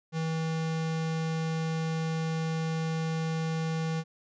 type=tone; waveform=square; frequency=161.2 Hz; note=E3; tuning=38 cents flat; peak=-29 dBFS; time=0.12-4.04 s; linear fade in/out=50 ms; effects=resampled to 16000 Hz